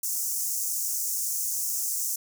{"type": "high-pass noise", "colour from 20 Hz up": "pink", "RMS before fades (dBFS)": -29, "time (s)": [0.03, 2.16], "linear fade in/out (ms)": 5, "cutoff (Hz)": 5900, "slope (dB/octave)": 48, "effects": []}